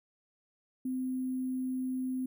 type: tone with sample-and-hold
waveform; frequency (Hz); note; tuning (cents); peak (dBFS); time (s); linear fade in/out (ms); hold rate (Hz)
sine; 257.7; C4; -26; -31; 0.85-2.26; 5; 11025
effects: none